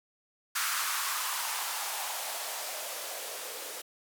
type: noise with band-pass filter sweep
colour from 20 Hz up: violet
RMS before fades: -35 dBFS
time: 0.55-3.82 s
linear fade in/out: 10 ms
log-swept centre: 1300 to 440 Hz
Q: 3
effects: none